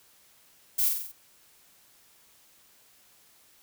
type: noise with echo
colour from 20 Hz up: violet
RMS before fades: -25 dBFS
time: 0.78-0.89 s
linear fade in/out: 10 ms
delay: 46 ms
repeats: 5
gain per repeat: -4 dB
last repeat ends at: 1.12 s
effects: white hiss -60 dBFS RMS until 3.62 s